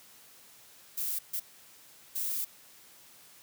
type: noise bursts at uneven times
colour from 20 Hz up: violet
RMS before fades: -33 dBFS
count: 3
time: 0.97-1.19 / 1.33-1.4 / 2.15-2.45 s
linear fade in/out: 10 ms
effects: white hiss -56 dBFS RMS until 3.42 s + high-pass 80 Hz 12 dB/octave